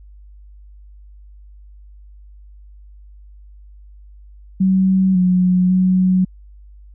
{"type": "tone with pitch steps", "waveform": "sine", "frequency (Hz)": [189.3, 182.1, 185.2], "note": ["F#3", "F#3", "F#3"], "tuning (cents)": [40, -27, 2], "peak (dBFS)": -11, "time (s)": [4.6, 6.25], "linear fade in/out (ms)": 10, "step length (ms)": 550, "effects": ["added 50 Hz sine -39 dBFS peak until 6.94 s"]}